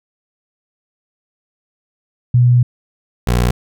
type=tone pair in turn; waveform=sine / 20% pulse; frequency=122.6 / 60.33 Hz; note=B2 / B1; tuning=-12 / -40 cents; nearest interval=octave; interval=1228 cents; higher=first; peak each=-7 dBFS; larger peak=neither; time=2.34-2.63 / 3.27-3.51 s; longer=first; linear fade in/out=5 ms; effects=none